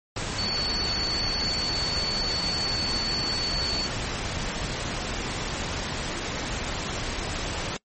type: tone in noise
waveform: sine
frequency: 4459 Hz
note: C#8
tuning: 9 cents sharp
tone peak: -26 dBFS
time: 0.38-3.87 s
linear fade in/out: 5 ms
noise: pink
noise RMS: -30 dBFS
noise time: 0.16-7.77 s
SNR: +1 dB
effects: noise-tail reverb RT60 0.1 s tail -23 dB re dry + MP3 32 kbps